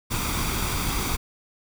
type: noise with comb filter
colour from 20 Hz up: pink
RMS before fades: -26 dBFS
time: 0.1-1.17 s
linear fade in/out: 20 ms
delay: 0.85 ms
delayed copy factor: +0.55
effects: none